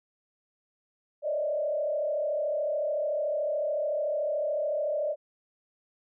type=tone with frequency modulation; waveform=sine; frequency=599 Hz; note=D5; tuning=34 cents sharp; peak=-26 dBFS; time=1.22-5.16 s; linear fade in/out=50 ms; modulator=33.7 Hz; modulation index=1.1; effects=none